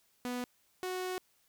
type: tone pair in turn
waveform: sawtooth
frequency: 246.9 / 368.3 Hz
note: B3 / F#4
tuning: 0 / -8 cents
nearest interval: perfect fifth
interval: 692 cents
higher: second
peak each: -31 / -31 dBFS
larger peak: neither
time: 0.25-0.44 / 0.83-1.18 s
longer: second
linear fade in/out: 0 ms
effects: white hiss -71 dBFS RMS until 1.48 s